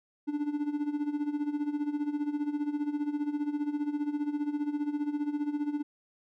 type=tone with tremolo; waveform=triangle; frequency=293.7 Hz; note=D4; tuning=in tune; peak=-24 dBFS; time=0.27-5.83 s; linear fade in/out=20 ms; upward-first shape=sine; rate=15 Hz; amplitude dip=75%; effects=none

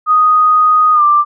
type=tone with pitch glide; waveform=sine; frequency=1244.5 to 1180.8 Hz; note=D#6 to D6; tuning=0 to +9 cents; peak=-6 dBFS; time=0.06-1.25 s; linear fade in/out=50 ms; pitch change=-91 cents; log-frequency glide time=0.93-1.03 s; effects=none

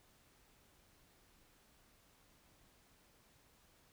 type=silence; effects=pink hiss -69 dBFS RMS until 3.92 s

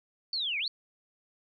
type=linear two-way sweep; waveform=sine; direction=down then up; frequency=4569 to 2131 to 4569 Hz; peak=-29 dBFS; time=0.33-0.68 s; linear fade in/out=2 ms; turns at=0.59 s; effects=none

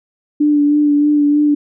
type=tone with vibrato; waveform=sine; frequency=293.7 Hz; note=D4; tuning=in tune; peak=-9 dBFS; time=0.4-1.55 s; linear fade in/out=10 ms; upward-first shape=sine; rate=3.2 Hz; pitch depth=22 cents each way; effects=none

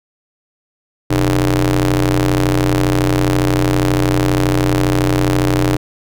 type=ring-modulated tone; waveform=sawtooth; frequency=92.5 Hz; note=F#2; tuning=in tune; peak=-5 dBFS; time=1.1-5.77 s; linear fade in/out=10 ms; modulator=214 Hz; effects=none

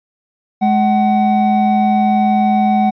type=tone pair together; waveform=triangle; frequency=211 / 752 Hz; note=G#3 / F#5; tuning=+28 / +28 cents; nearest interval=octave + minor seventh; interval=2200 cents; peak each=-11 dBFS; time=0.61-2.91 s; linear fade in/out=20 ms; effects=resampled to 11025 Hz

